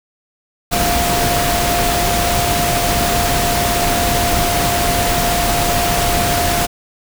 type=tone in noise; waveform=sine; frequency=699 Hz; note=F5; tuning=1 cent sharp; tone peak=-18 dBFS; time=0.71-6.67 s; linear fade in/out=20 ms; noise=pink; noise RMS=-17 dBFS; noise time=0.71-6.67 s; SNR=-4 dB; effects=none